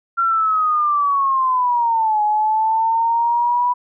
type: linear two-way sweep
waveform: sine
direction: down then up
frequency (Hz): 1376 to 839 to 985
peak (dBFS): -14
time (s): 0.17-3.74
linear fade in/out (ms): 20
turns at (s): 2.22
effects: none